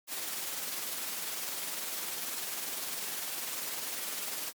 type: noise with tremolo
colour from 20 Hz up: white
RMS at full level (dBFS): -35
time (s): 0.07-4.53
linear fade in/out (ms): 50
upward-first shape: triangle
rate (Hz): 20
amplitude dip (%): 40
effects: high-pass 200 Hz 12 dB/octave + MP3 96 kbps